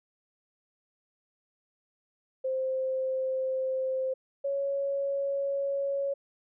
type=tone pair in turn; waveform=sine; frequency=523.3 / 555.6 Hz; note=C5 / C#5; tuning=0 / +4 cents; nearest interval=minor second; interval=104 cents; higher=second; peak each=-27 dBFS; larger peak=neither; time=2.44-4.14 / 4.44-6.14 s; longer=neither; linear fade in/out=10 ms; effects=none